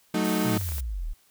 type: chord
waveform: 35% pulse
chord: D# diminished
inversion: first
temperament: equal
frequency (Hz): 185 / 220 / 311.1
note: F#3 / A3 / D#4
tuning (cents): 0 / 0 / 0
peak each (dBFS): -26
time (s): 0.14-0.58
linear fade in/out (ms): 5
type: noise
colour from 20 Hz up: blue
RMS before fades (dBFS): -37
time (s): 0.24-0.81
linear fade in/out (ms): 10
type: exponential sweep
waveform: sine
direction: down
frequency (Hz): 135.8 to 33.42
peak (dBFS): -28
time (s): 0.44-1.14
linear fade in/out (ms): 20
type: clicks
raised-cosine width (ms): 0.5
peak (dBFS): -28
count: 8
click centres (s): 0.453 / 0.502 / 0.532 / 0.567 / 0.612 / 0.688 / 0.72 / 0.783
effects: white hiss -62 dBFS RMS until 1.3 s